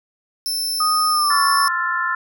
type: tone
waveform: sawtooth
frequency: 5310 Hz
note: E8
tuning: 12 cents sharp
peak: -18 dBFS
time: 0.46-1.68 s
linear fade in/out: 0 ms
type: tone with pitch glide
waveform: sine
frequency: 1244.5 to 1115.1 Hz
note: D#6 to C#6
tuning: 0 to +10 cents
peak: -16 dBFS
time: 0.8-1.68 s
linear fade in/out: 5 ms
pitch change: -190 cents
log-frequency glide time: 1.1-1.43 s
type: chord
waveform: sine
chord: F major seventh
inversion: second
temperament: equal with one note detuned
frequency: 1046.5 / 1337.7 / 1396.9 / 1760 Hz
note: C6 / E6 / F6 / A6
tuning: 0 / +25 / 0 / 0 cents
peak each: -24 / -26 / -24 / -23 dBFS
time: 1.3-2.15 s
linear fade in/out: 5 ms
effects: none